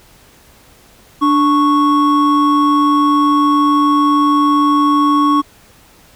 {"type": "tone pair together", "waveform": "triangle", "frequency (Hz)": [293.7, 1106.6], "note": ["D4", "C#6"], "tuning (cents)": [0, -3], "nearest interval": "octave + major seventh", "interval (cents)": 2297, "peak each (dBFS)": -10, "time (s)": [1.21, 5.42], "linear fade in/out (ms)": 20, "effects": ["pink hiss -46 dBFS RMS until 6.15 s"]}